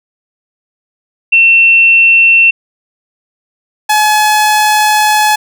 sine / sawtooth tone pair in turn, 2700 / 850.4 Hz, E7 / G#5, +41 / +41 cents, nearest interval octave + minor sixth, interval 2000 cents, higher first, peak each -3 dBFS, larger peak neither, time 1.32-2.51 / 3.89-5.36 s, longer second, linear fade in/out 10 ms, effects none

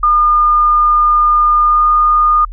sine tone with pitch glide, 1212 to 1221.1 Hz, D#6 to D#6, -46 to -33 cents, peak -7 dBFS, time 0.03-2.45 s, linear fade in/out 5 ms, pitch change +13 cents, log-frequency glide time 1.63-1.84 s, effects added 40 Hz sine -24 dBFS peak until 2.52 s

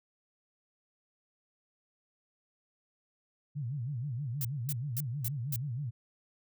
sine tone with vibrato, 130.81 Hz, C3, in tune, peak -33 dBFS, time 3.55-5.91 s, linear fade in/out 20 ms, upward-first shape sine, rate 6.3 Hz, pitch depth 240 cents each way
violet noise bursts, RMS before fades -35 dBFS, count 5, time 4.41-5.56 s, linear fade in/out 2 ms, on 38 ms, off 240 ms
effects none

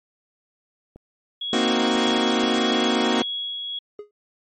clicks, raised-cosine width 2 ms, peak -29 dBFS, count 3, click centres 0.96 / 1.951 / 2.437 s
sine tone with tremolo, 3335 Hz, G#7, 7 cents sharp, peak -25 dBFS, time 1.41-3.79 s, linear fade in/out 5 ms, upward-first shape sine, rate 1.7 Hz, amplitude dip 30%
sawtooth chord, C half-diminished seventh, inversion third, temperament equal, 233.1 / 261.6 / 311.1 / 370 Hz, Bb3 / C4 / Eb4 / Gb4, 0 / 0 / 0 / 0 cents, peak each -19 / -21 / -23 / -21 dBFS, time 1.53-3.22 s, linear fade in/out 2 ms
triangle tone with exponential decay, 415.3 Hz, G#4, in tune, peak -27 dBFS, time 3.99-4.11 s, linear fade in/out 2 ms, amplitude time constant 26 ms
effects MP3 32 kbps

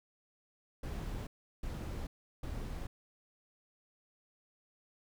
brown noise bursts, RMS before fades -40 dBFS, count 3, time 0.83-2.87 s, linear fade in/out 5 ms, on 440 ms, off 360 ms, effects none

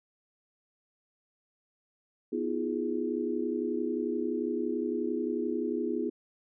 sine chord, F half-diminished seventh, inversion second, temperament equal with one note detuned, 246.9 / 317.7 / 349.2 / 415.3 Hz, Cb4 / Eb4 / F4 / Ab4, 0 / +36 / 0 / 0 cents, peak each -34 dBFS, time 2.32-6.1 s, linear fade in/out 10 ms, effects none

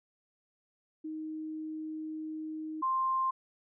sine tone pair in turn, 312.7 / 1049.9 Hz, D#4 / C6, +9 / +6 cents, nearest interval octave + major sixth, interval 2097 cents, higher second, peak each -36 / -27 dBFS, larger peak second, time 1.04-2.82 / 2.82-3.31 s, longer first, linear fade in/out 10 ms, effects none

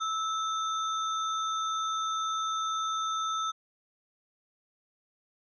sine tone with sample-and-hold, 1311 Hz, E6, 10 cents flat, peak -28 dBFS, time 0-3.52 s, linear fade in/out 20 ms, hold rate 4900 Hz, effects resampled to 16000 Hz

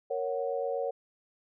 sine chord, F# major, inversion first, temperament equal, 466.2 / 554.4 / 740 Hz, A#4 / C#5 / F#5, 0 / 0 / 0 cents, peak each -33 / -32 / -37 dBFS, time 0.1-0.91 s, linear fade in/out 10 ms, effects none

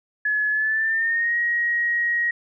sine tone with pitch glide, 1704 to 1890.7 Hz, G#6 to A#6, +44 to +24 cents, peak -19 dBFS, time 0.25-2.31 s, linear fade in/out 5 ms, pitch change +180 cents, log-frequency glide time 0.5-1.37 s, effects none

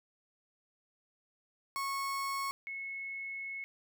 35% pulse / sine tone pair in turn, 1100 / 2189 Hz, C#6 / C#7, -14 / -22 cents, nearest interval octave, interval 1192 cents, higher second, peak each -32 / -38 dBFS, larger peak first, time 1.76-2.51 / 2.67-3.64 s, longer second, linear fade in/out 0 ms, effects none

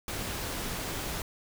pink noise, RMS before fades -35 dBFS, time 0.08-1.22 s, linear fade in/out 2 ms, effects none

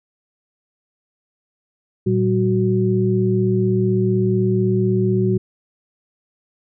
sine tone cluster, 115.3 / 191.2 / 370.6 Hz, A#2 / G3 / F#4, -19 / -43 / +3 cents, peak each -19 dBFS, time 2.06-5.38 s, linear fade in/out 10 ms, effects none

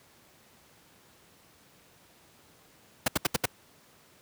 pink noise bursts, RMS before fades -24 dBFS, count 5, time 3.06-3.457 s, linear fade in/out 5 ms, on 21 ms, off 73 ms, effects pink hiss -59 dBFS RMS until 4.21 s + high-pass 100 Hz 12 dB/octave

